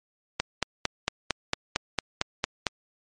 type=click train; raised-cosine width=0.2 ms; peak=-6 dBFS; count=11; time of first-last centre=0.4-2.668 s; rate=4.41 Hz; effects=MP3 48 kbps